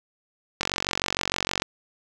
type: click train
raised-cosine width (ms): 0.2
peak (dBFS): -6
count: 48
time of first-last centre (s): 0.61-1.621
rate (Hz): 46.5
effects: 8-bit